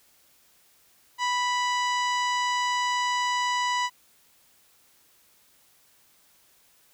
harmonic tone, 986 Hz, B5, 3 cents flat, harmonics 1 / 2 / 3 / 4 / 5 / 6 / 7 / 8, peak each -25 / -30 / -34 / -38 / -40 / -42 / -42 / -46 dBFS, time 1.18-3.9 s, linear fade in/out 50 ms, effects white hiss -61 dBFS RMS until 6.93 s

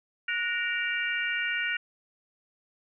harmonic tone with a mistuned harmonic, 465.6 Hz, A#4, 2 cents flat, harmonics 3 / 4 / 5 / 6, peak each -31 / -32 / -33 / -34 dBFS, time 0.28-1.77 s, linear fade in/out 5 ms, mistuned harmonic 3, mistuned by +78 cents, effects none

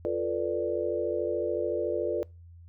sine chord, B half-diminished seventh, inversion second, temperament equal, 349.2 / 440 / 493.9 / 587.3 Hz, F4 / A4 / B4 / D5, 0 / 0 / 0 / 0 cents, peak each -32 dBFS, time 0.05-2.23 s, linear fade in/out 0 ms, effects noise-tail reverb RT60 0.3 s tail -26 dB re dry + added 85 Hz sine -47 dBFS peak until 2.68 s

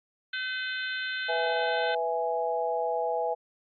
harmonic tone, 510 Hz, C5, 44 cents flat, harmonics 3 / 4 / 5 / 6 / 7 / 8, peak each -31 / -42 / -41 / -40 / -39 / -43 dBFS, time 0.33-1.95 s, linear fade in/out 5 ms
sine chord, E major, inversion second, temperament equal, 493.9 / 659.3 / 830.6 Hz, B4 / E5 / G#5, 0 / 0 / 0 cents, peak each -30 dBFS, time 1.28-3.35 s, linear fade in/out 20 ms
effects MP3 32 kbps

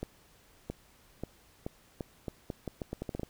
accelerating click train, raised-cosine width 2 ms, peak -22 dBFS, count 15, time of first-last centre 0.03-3.233 s, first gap 670 ms, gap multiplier 0.8, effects pink hiss -62 dBFS RMS until 3.29 s

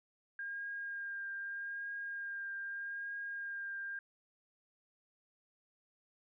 sine tone with vibrato, 1611 Hz, G6, 47 cents sharp, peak -39 dBFS, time 0.39-3.99 s, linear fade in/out 2 ms, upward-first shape triangle, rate 0.81 Hz, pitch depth 19 cents each way, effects none

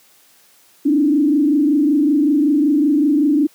sine tone with frequency modulation, 293.7 Hz, D4, in tune, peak -11 dBFS, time 0.85-3.47 s, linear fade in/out 10 ms, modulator 25.3 Hz, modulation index 0.96, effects white hiss -52 dBFS RMS until 3.54 s + high-pass 150 Hz 12 dB/octave

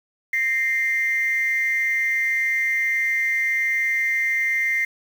sine tone pair together, 1840.6 / 2093 Hz, A#6 / C7, -22 / 0 cents, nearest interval major second, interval 222 cents, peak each -24 / -19 dBFS, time 0.33-4.85 s, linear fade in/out 5 ms, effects tanh soft clip ceiling -13 dBFS + 7-bit

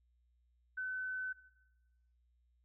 sine tone, 1515 Hz, F#6, 40 cents sharp, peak -37 dBFS, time 0.77-1.33 s, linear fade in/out 10 ms, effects noise-tail reverb RT60 1.0 s tail -17 dB re dry + added 60 Hz sine -70 dBFS peak until 2.64 s

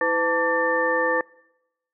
sine tone cluster, 325.6 / 506 / 890 / 1160 / 1790 Hz, E4 / B4 / A5 / D6 / A6, -21 / +42 / +20 / -22 / +29 cents, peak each -31 / -23 / -28 / -28 / -23 dBFS, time 0.01-1.21 s, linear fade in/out 2 ms, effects noise-tail reverb RT60 0.9 s tail -24 dB re dry

